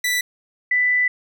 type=tone pair in turn; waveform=sawtooth / sine; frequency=1975.5 / 1988.1 Hz; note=B6 / B6; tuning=0 / +11 cents; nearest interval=unison; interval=11 cents; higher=second; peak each=-15 dBFS; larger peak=neither; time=0.04-0.21 / 0.71-1.08 s; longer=second; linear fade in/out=5 ms; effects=none